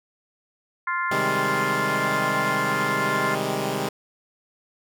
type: harmonic tone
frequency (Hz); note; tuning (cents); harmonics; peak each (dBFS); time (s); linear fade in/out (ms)
349.2; F4; 0; 3 / 4 / 5 / 6; -26 / -28 / -30 / -32; 0.87-3.35; 5
type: chord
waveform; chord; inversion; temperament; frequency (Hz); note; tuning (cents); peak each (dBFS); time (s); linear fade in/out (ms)
10% pulse; Ab major seventh; first; equal; 130.81 / 155.56 / 196 / 207.7; C3 / Eb3 / G3 / Ab3; 0 / 0 / 0 / 0; -22; 1.11-3.89; 5
effects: none